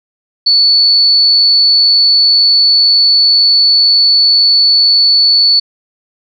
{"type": "tone", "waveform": "sine", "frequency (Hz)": 4451, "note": "C#8", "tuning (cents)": 6, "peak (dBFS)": -5, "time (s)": [0.46, 5.6], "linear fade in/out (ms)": 10, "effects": []}